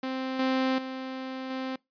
sawtooth tone with level steps, 261.6 Hz, C4, in tune, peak -26 / -20 / -30 / -27 dBFS, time 0.03-1.76 s, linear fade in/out 5 ms, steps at 0.39 / 0.78 / 1.5 s, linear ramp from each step 5 ms, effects noise-tail reverb RT60 0.2 s tail -24 dB re dry + resampled to 11025 Hz

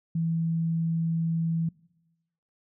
sine tone, 164.6 Hz, E3, 2 cents flat, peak -24 dBFS, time 0.15-1.69 s, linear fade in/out 5 ms, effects noise-tail reverb RT60 1.0 s tail -23 dB re dry

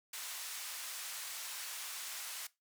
white band-pass noise, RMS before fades -44 dBFS, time 0.13-2.47 s, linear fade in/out 5 ms, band 970 to 12000 Hz, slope 12 dB/octave, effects noise-tail reverb RT60 0.2 s tail -19 dB re dry

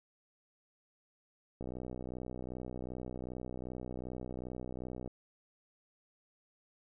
click train, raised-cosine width 2 ms, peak -29 dBFS, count 218, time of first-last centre 1.61-5.076 s, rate 62.6 Hz, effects none

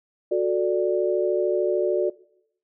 sine chord, D major, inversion first, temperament just, 367.1 / 440.5 / 587.3 Hz, F#4 / A4 / D5, -14 / +2 / 0 cents, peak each -22 / -26 / -24 dBFS, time 0.31-2.1 s, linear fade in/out 10 ms, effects noise-tail reverb RT60 0.7 s tail -20 dB re dry

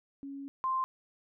sine tone pair in turn, 277.2 / 1046.6 Hz, C#4 / C6, 0 / 0 cents, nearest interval octave + major seventh, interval 2300 cents, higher second, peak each -39 / -28 dBFS, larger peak second, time 0.23-0.48 / 0.64-0.84 s, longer first, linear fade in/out 0 ms, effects none

